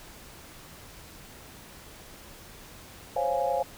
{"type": "chord", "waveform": "sine", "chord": "Db major seventh", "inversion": "third", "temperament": "equal", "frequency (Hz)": [523.3, 554.4, 698.5, 830.6], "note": ["C5", "Db5", "F5", "Ab5"], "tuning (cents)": [0, 0, 0, 0], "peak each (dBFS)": -30, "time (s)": [3.16, 3.63], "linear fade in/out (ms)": 5, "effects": ["pink hiss -48 dBFS RMS until 3.77 s"]}